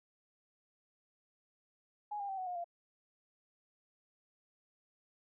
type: tone with pitch steps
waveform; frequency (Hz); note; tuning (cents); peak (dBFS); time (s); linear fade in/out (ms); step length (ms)
sine; 833 / 802.3 / 772.7 / 744.3 / 716.8 / 690.4; G#5 / G5 / G5 / F#5 / F5 / F5; +5 / +40 / -25 / +10 / +45 / -20; -37; 2.11-2.644; 10; 89
effects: none